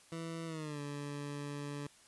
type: tone with pitch glide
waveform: 20% pulse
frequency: 164.81 to 144.31 Hz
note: E3 to D3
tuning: 0 to -30 cents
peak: -35 dBFS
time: 0.12-1.87 s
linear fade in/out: 2 ms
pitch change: -230 cents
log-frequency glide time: 0.46-0.8 s
effects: white hiss -62 dBFS RMS until 2.07 s + resampled to 24000 Hz